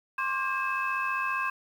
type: tone cluster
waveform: sine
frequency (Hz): 1060 / 1155 / 1607 / 2598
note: C6 / D6 / G6 / E7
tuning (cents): +22 / -29 / +43 / -26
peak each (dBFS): -30 / -35 / -31 / -33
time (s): 0.18-1.5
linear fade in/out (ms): 5
effects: tanh soft clip ceiling -18 dBFS + 9-bit